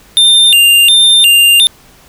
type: tone with vibrato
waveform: square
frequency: 3175 Hz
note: G7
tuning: 21 cents sharp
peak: -4 dBFS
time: 0.17-1.67 s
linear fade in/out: 0 ms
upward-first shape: square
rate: 1.4 Hz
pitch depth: 220 cents each way
effects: pink hiss -42 dBFS RMS until 2.08 s